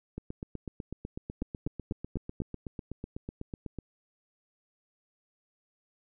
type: two click trains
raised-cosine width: 3 ms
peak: -24 / -19 dBFS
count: 30 / 5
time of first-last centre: 0.18-3.787 / 1.42-2.403 s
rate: 8.04 / 4.07 Hz
effects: none